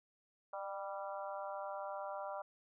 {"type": "harmonic tone with a mistuned harmonic", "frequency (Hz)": 195.9, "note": "G3", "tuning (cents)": -1, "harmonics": [3, 4, 5, 6, 7], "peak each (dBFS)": [-44, -46, -48, -50, -51], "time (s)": [0.53, 2.42], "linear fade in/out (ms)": 5, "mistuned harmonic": 3, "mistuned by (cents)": 32, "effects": []}